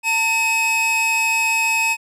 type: tone pair together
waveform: 45% pulse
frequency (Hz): 902 / 2551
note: A5 / D#7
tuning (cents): +43 / +43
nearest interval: octave + tritone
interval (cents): 1800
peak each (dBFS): -23 / -17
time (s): 0.03-1.97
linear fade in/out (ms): 50
effects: low-pass 12000 Hz 12 dB/octave